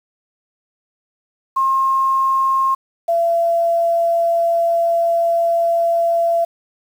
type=tone pair in turn; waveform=sine; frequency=1069 / 676.4 Hz; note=C6 / E5; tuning=+37 / +44 cents; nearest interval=minor sixth; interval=793 cents; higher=first; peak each=-13 / -13 dBFS; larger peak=neither; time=1.56-2.75 / 3.08-6.45 s; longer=second; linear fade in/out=10 ms; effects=7-bit